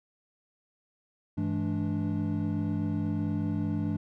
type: tone cluster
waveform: triangle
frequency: 99.7 / 164.5 / 212.8 / 291.3 Hz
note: G2 / E3 / G#3 / D4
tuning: +30 / -3 / +42 / -14 cents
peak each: -31 dBFS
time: 1.37-3.97 s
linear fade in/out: 10 ms
effects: none